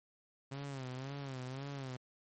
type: tone with vibrato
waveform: sawtooth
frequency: 134 Hz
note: C3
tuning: 42 cents sharp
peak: -37 dBFS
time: 0.51-1.97 s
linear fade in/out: 10 ms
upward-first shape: sine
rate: 1.9 Hz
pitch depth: 98 cents each way
effects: MP3 32 kbps